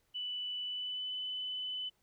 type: tone with pitch glide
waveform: sine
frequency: 2976 to 3009 Hz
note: F#7 to F#7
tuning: +9 to +28 cents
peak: -36 dBFS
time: 0.14-1.9 s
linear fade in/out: 20 ms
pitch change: +19 cents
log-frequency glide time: 0.64-1.17 s
effects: pink hiss -75 dBFS RMS until 2.02 s